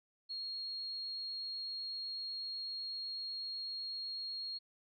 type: tone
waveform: sine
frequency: 4277 Hz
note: C8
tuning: 37 cents sharp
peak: -39 dBFS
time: 0.29-4.59 s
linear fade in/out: 20 ms
effects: none